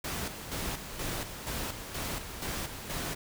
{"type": "noise with tremolo", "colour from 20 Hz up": "pink", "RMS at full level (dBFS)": -35, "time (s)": [0.04, 3.15], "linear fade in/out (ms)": 5, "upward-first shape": "square", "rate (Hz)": 2.1, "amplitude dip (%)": 55, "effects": []}